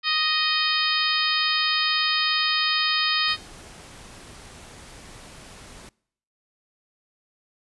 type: harmonic tone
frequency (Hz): 622.3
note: D#5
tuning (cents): 0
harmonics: 2 / 3 / 4 / 5 / 6 / 7 / 8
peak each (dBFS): -28 / -28 / -28 / -28 / -28 / -28 / -28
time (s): 0.03-3.37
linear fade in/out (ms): 50
type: noise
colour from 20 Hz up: pink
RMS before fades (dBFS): -44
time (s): 3.28-5.89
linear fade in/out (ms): 0
effects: noise-tail reverb RT60 0.7 s tail -25 dB re dry + resampled to 24000 Hz